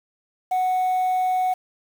sine tone, 740 Hz, F#5, in tune, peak -16 dBFS, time 0.51-1.54 s, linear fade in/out 10 ms, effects tanh soft clip ceiling -18 dBFS + 7-bit

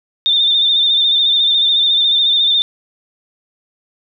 sine tone with vibrato, 3606 Hz, A7, 42 cents sharp, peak -10 dBFS, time 0.26-2.62 s, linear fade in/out 0 ms, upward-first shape sine, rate 14 Hz, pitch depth 44 cents each way, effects none

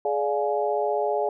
harmonic tone with a mistuned harmonic, 140 Hz, C#3, 18 cents sharp, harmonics 3 / 4 / 5 / 6, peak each -26 / -27 / -28 / -29 dBFS, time 0.05-1.29 s, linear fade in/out 2 ms, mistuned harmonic 4, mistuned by +75 cents, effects none

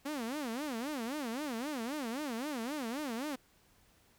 sawtooth tone with vibrato, 261.6 Hz, C4, in tune, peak -32 dBFS, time 0.05-3.36 s, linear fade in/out 10 ms, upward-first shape sine, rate 3.8 Hz, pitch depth 280 cents each way, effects pink hiss -67 dBFS RMS until 4.18 s

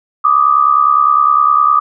sine tone pair together, 1174.7 / 1244.5 Hz, D6 / D#6, 0 / 0 cents, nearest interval minor second, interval 100 cents, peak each -10 dBFS, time 0.24-1.8 s, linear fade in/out 10 ms, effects none

